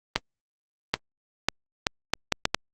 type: accelerating click train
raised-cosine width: 0.2 ms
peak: -3 dBFS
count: 8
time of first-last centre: 0.16-2.546 s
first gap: 780 ms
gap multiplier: 0.7
effects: Opus 24 kbps